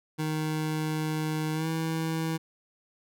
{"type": "tone with pitch glide", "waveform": "25% pulse", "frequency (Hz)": [155.56, 161.51], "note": ["D#3", "E3"], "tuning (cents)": [0, -35], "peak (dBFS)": -24, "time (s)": [0.18, 2.38], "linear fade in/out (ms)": 20, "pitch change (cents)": 65, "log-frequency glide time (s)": [1.53, 1.68], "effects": []}